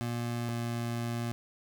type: tone pair in turn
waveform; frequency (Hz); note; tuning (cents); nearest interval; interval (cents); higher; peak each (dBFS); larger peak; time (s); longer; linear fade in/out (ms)
25% pulse; 118.9 / 117.94; A#2 / A#2; +35 / +21; unison; 14; first; -28; neither; 0.01-0.49 / 0.49-1.32; second; 0
effects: none